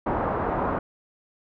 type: low-pass noise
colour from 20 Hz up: white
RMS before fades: -26 dBFS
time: 0.06-0.79 s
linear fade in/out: 5 ms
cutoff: 1100 Hz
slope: 24 dB/octave
effects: none